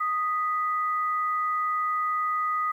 sine tone pair together, 1244.5 / 1975.5 Hz, D#6 / B6, 0 / 0 cents, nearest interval minor sixth, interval 800 cents, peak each -24 / -35 dBFS, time 0-2.72 s, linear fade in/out 10 ms, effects 10-bit

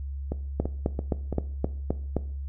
two click trains, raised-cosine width 2 ms, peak -16 / -11 dBFS, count 4 / 7, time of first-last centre 0.32-1.327 / 0.6-2.167 s, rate 2.98 / 3.83 Hz, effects noise-tail reverb RT60 0.5 s tail -17 dB re dry + added 69 Hz sine -31 dBFS peak until 2.48 s

